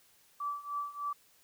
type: tone with tremolo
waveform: sine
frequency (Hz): 1158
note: D6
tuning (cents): -25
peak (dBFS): -31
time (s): 0.4-1.13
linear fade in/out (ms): 5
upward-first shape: triangle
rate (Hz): 3.3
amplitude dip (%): 90
effects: white hiss -65 dBFS RMS until 1.43 s